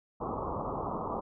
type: low-pass noise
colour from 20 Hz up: white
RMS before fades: -35 dBFS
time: 0.2-1.21 s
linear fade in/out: 20 ms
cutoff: 1200 Hz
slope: 96 dB/octave
effects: none